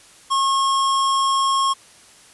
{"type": "tone", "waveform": "square", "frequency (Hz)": 1085, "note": "C#6", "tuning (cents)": -37, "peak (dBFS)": -17, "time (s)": [0.3, 1.74], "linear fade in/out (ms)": 20, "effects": ["white hiss -48 dBFS RMS until 2.33 s", "resampled to 24000 Hz"]}